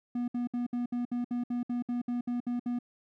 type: tone bursts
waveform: triangle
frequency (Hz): 242.6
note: B3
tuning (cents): -31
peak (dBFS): -27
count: 14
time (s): 0.15-2.789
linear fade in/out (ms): 5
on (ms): 130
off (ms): 63
effects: none